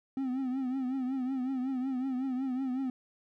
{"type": "tone with vibrato", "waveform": "triangle", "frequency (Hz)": 260, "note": "C4", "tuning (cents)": -11, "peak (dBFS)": -28, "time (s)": [0.17, 2.9], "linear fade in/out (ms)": 2, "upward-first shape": "triangle", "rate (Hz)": 5.4, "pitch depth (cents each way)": 92, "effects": []}